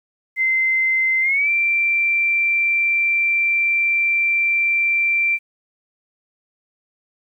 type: tone with pitch glide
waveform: sine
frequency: 2072 to 2353 Hz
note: C7 to D7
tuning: -17 to +3 cents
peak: -15 dBFS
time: 0.36-5.39 s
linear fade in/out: 50 ms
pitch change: +220 cents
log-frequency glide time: 1.21-1.5 s
effects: 9-bit